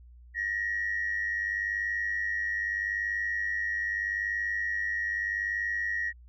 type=tone pair together; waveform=sine; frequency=1797 / 1897.8 Hz; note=A6 / A#6; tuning=+36 / +31 cents; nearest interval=minor second; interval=95 cents; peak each=-34 / -28 dBFS; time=0.34-6.13 s; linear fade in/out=50 ms; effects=tanh soft clip ceiling -22 dBFS + added 60 Hz sine -49 dBFS peak until 6.28 s